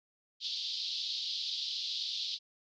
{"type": "band-pass noise", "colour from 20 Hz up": "pink", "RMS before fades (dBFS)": -37, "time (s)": [0.4, 2.39], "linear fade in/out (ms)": 50, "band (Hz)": [3400, 4800], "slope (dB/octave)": 48, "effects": []}